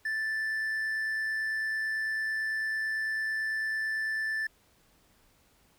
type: tone with amplitude modulation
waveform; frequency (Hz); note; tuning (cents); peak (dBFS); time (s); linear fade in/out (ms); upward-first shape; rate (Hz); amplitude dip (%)
triangle; 1760; A6; 0; -26; 0.05-4.47; 5; sine; 109; 25
effects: pink hiss -65 dBFS RMS until 5.78 s